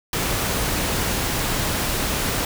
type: noise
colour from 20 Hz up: pink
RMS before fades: -23 dBFS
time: 0.13-2.45 s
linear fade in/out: 2 ms
effects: none